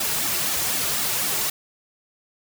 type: noise with flanger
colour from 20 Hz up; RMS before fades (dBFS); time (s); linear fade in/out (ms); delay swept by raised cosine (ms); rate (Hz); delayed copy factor
white; -24; 0-1.5; 5; 1.9 to 4; 4; -0.95
effects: none